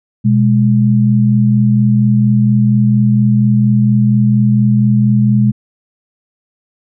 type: tone pair together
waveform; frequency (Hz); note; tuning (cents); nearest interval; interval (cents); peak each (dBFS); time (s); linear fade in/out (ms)
sine; 123.62 / 207.9; B2 / G#3; +2 / +2; major sixth; 900; -10; 0.24-5.52; 20
effects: none